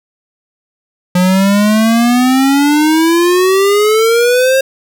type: exponential sweep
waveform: square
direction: up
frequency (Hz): 178.3 to 539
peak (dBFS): -8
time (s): 1.15-4.61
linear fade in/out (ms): 5
effects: none